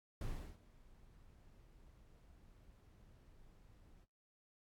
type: noise with ADSR envelope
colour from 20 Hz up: brown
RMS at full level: -41 dBFS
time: 0.21-4.06 s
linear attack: 3 ms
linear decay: 360 ms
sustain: -22 dB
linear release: 30 ms
effects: noise-tail reverb RT60 0.3 s tail -24 dB re dry + AAC 64 kbps